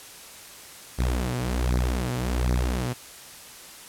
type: beating tone pair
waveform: sawtooth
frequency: 61.1 / 62.4 Hz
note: B1 / B1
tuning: -18 / +19 cents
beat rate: 1.3 Hz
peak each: -22 dBFS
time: 0.98-2.94 s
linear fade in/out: 20 ms
effects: white hiss -44 dBFS RMS until 3.88 s + low-pass 12000 Hz 12 dB/octave